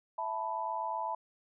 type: chord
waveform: sine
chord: E suspended fourth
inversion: none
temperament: equal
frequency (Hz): 659.3 / 880 / 987.8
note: E5 / A5 / B5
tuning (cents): 0 / 0 / 0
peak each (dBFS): -40 / -36 / -36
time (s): 0.18-1.15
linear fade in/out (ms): 5
effects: none